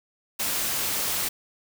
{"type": "noise", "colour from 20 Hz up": "white", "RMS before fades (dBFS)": -27, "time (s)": [0.39, 1.29], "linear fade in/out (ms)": 10, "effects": []}